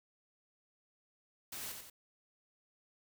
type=noise with echo; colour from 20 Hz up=white; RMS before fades=-44 dBFS; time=1.52-1.72 s; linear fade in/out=5 ms; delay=90 ms; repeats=2; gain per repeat=-5 dB; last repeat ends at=1.9 s; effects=none